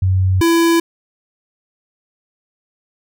sine / square tone pair in turn, 93.8 / 334.3 Hz, F#2 / E4, +24 / +24 cents, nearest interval octave + minor seventh, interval 2200 cents, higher second, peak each -11 dBFS, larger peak neither, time 0.02-0.41 / 0.41-0.8 s, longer neither, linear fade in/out 5 ms, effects none

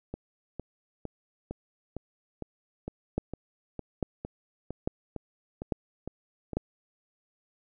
two click trains, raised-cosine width 2 ms, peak -14 / -22 dBFS, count 5 / 15, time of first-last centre 3.18-6.57 / 0.14-6.533 s, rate 1.18 / 2.19 Hz, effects none

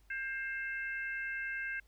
harmonic tone, 530 Hz, C5, 22 cents sharp, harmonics 3 / 4 / 5, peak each -37 / -42 / -46 dBFS, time 0.1-1.8 s, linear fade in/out 5 ms, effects added 50 Hz sine -61 dBFS peak until 1.87 s + pink hiss -72 dBFS RMS until 1.87 s

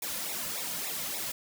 white noise with flanger, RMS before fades -35 dBFS, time 0.02-1.32 s, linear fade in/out 5 ms, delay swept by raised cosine 0.64 to 2.64 ms, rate 3.5 Hz, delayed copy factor -1, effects none

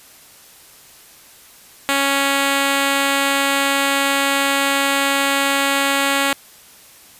5% pulse tone, 277.2 Hz, C#4, in tune, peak -4 dBFS, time 1.89-6.33 s, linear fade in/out 0 ms, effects white hiss -45 dBFS RMS until 7.19 s + resampled to 32000 Hz

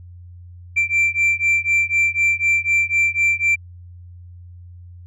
sine beating tone pair, 2349 / 2353 Hz, D7 / D7, 0 / +3 cents, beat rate 4 Hz, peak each -16 dBFS, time 0.76-3.56 s, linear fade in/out 20 ms, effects tanh soft clip ceiling -12 dBFS + added 88 Hz sine -37 dBFS peak until 5.06 s

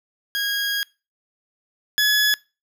20% pulse tone pair in turn, 1639 / 1697 Hz, G#6 / G#6, -23 / +37 cents, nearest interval minor second, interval 60 cents, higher second, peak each -17 / -11 dBFS, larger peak second, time 0.35-0.83 / 1.98-2.34 s, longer first, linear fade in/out 0 ms, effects noise-tail reverb RT60 0.3 s tail -24 dB re dry

